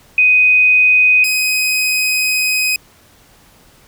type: tone pair in turn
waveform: sine / sawtooth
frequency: 2500 / 2514 Hz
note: D#7 / D#7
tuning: +8 / +17 cents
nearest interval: unison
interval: 9 cents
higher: second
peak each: -7 / -10 dBFS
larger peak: first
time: 0.18-1.24 / 1.24-2.76 s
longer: second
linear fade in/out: 2 ms
effects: pink hiss -48 dBFS RMS until 3.87 s